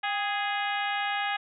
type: harmonic tone with a mistuned harmonic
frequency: 415.3 Hz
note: G#4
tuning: in tune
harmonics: 2 / 3 / 4 / 5 / 6 / 7 / 8 / 9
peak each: -30 / -37 / -33 / -36 / -38 / -38 / -41 / -45 dBFS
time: 0.03-1.37 s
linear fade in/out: 10 ms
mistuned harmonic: 2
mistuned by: -58 cents
effects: none